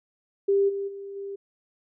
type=tone with level steps; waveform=sine; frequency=396.8 Hz; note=G4; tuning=21 cents sharp; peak=-18 / -27 / -35 / -32 dBFS; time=0.48-1.36 s; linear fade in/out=10 ms; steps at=0.68 / 0.87 / 1.15 s; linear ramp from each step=20 ms; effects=none